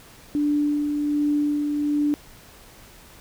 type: tone with tremolo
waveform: sine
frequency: 293.7 Hz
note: D4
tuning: in tune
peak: -18 dBFS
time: 0.35-2.14 s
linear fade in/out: 0 ms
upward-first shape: sine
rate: 1.3 Hz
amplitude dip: 35%
effects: pink hiss -48 dBFS RMS until 3.2 s